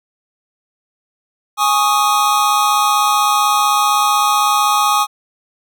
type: chord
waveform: square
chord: Ab suspended fourth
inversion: none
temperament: equal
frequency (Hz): 830.6 / 1108.7 / 1244.5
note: Ab5 / Db6 / Eb6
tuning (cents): 0 / 0 / 0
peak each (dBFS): -17 / -18 / -16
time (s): 1.57-5.07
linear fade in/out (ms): 50
effects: none